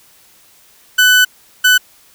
30% pulse tone bursts at uneven times, 1500 Hz, F#6, 23 cents sharp, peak -4 dBFS, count 2, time 0.98-1.25 / 1.64-1.78 s, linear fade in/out 10 ms, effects white hiss -48 dBFS RMS until 2.14 s

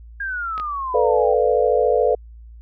sine exponential sweep, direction down, 1635 to 767 Hz, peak -23 dBFS, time 0.2-1.34 s, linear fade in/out 5 ms
clicks, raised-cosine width 0.3 ms, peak -18 dBFS, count 2, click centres 0.579 / 0.599 s
sine chord, B half-diminished seventh, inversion third, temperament equal, 440 / 493.9 / 587.3 / 698.5 Hz, A4 / B4 / D5 / F5, 0 / 0 / 0 / 0 cents, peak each -19 / -18 / -21 / -23 dBFS, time 0.94-2.15 s, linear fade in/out 5 ms
effects added 57 Hz sine -38 dBFS peak until 2.61 s

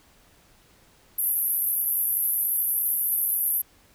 white band-pass noise, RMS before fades -25 dBFS, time 1.18-3.62 s, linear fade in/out 10 ms, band 11000 to 13000 Hz, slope 96 dB/octave, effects pink hiss -58 dBFS RMS until 3.94 s

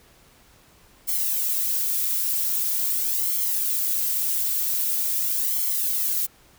violet noise with flanger, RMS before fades -24 dBFS, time 1.07-6.27 s, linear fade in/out 20 ms, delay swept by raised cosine 0.93 to 3.23 ms, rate 0.44 Hz, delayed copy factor +0.65, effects pink hiss -55 dBFS RMS until 6.58 s

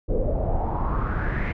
brown noise with low-pass filter sweep, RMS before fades -24 dBFS, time 0.08-1.53 s, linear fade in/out 20 ms, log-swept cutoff 450 to 2200 Hz, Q 5.5, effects none

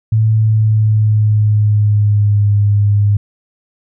sine tone with pitch glide, 110 to 102.63 Hz, A2 to G#2, 0 to -20 cents, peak -8 dBFS, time 0.12-3.17 s, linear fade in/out 5 ms, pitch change -120 cents, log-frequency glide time 0.3-2.5 s, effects none

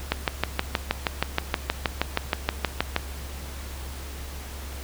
click train, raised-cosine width 0.3 ms, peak -5 dBFS, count 19, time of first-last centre 0.12-2.964 s, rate 6.33 Hz, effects added 68 Hz sine -35 dBFS peak until 4.83 s + pink hiss -41 dBFS RMS until 4.83 s

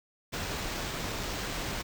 pink noise with sample-and-hold, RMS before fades -35 dBFS, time 0.32-1.83 s, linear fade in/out 20 ms, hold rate 11025 Hz, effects none

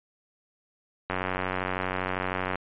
click train, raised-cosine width 0.5 ms, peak -13 dBFS, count 136, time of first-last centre 1.1-2.556 s, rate 92.7 Hz, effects resampled to 8000 Hz

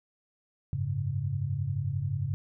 sine chord, F# suspended second, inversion none, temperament equal, 92.5 / 103.83 / 138.59 Hz, F#2 / G#2 / C#3, 0 / 0 / 0 cents, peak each -35 / -32 / -31 dBFS, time 0.73-2.34 s, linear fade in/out 0 ms, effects none

